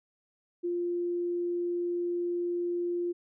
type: tone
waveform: sine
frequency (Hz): 349.2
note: F4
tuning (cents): 0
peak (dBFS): -28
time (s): 0.63-3.13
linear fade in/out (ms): 20
effects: none